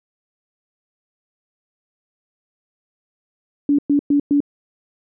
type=tone bursts; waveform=sine; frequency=286.9 Hz; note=D4; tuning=40 cents flat; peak=-12 dBFS; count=4; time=3.69-4.404 s; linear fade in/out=2 ms; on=96 ms; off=110 ms; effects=none

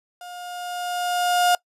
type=tone with level ramp; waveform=35% pulse; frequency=712 Hz; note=F5; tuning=33 cents sharp; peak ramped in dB=-35 to -13 dBFS; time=0.21-1.55 s; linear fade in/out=2 ms; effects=noise-tail reverb RT60 0.1 s tail -23 dB re dry + resampled to 32000 Hz

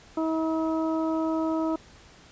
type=harmonic tone; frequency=320.6 Hz; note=E4; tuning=48 cents flat; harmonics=1 / 2 / 3 / 4; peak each=-25 / -31 / -35 / -37 dBFS; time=0.17-1.76 s; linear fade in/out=5 ms; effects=pink hiss -52 dBFS RMS until 2.31 s + resampled to 16000 Hz

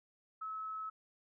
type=tone; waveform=sine; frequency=1294 Hz; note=E6; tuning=32 cents flat; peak=-39 dBFS; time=0.41-0.9 s; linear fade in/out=10 ms; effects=none

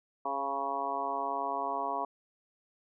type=harmonic tone with a mistuned harmonic; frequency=138.59 Hz; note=C#3; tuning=in tune; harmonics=2 / 3 / 4 / 5 / 6 / 7 / 8; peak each=-45 / -42 / -44 / -36 / -40 / -35 / -37 dBFS; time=0.25-2.05 s; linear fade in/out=5 ms; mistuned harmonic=4; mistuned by=-27 cents; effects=none

